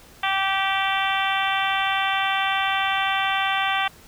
harmonic tone, 388.3 Hz, G4, 16 cents flat, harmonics 2 / 3 / 4 / 5 / 6 / 7 / 8 / 9, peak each -25 / -27 / -28 / -29 / -30 / -30 / -31 / -32 dBFS, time 0.23-3.88 s, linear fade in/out 5 ms, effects pink hiss -49 dBFS RMS until 4.07 s

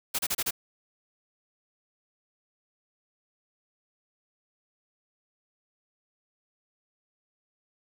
white noise bursts, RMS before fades -28 dBFS, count 5, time 0.14-0.509 s, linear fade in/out 10 ms, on 49 ms, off 31 ms, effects none

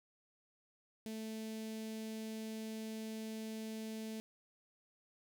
sawtooth tone with notch filter, 220 Hz, A3, in tune, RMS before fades -44 dBFS, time 1.06-4.2 s, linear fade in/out 0 ms, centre 1200 Hz, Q 0.57, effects none

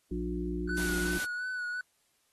harmonic tone, 59.6 Hz, A#1, 39 cents sharp, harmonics 1 / 3 / 5 / 6, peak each -36 / -37 / -37 / -37 dBFS, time 0.11-1.18 s, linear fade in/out 5 ms
triangle tone with vibrato, 1480 Hz, F#6, in tune, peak -31 dBFS, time 0.69-1.81 s, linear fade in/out 2 ms, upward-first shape sine, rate 2.8 Hz, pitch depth 32 cents each way
white noise, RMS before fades -38 dBFS, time 0.77-1.25 s, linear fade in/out 5 ms
effects white hiss -72 dBFS RMS until 2.32 s + AAC 32 kbps

